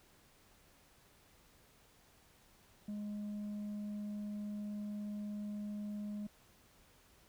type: tone with tanh clipping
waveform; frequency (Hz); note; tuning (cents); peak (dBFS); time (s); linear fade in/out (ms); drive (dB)
sine; 207.7; G#3; 0; -40; 2.88-6.27; 5; 3
effects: pink hiss -66 dBFS RMS until 7.28 s